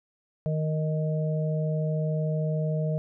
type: harmonic tone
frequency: 155.56 Hz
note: D#3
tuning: in tune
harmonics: 1 / 3 / 4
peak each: -25 / -35 / -33 dBFS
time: 0.46-2.98 s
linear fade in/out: 0 ms
effects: none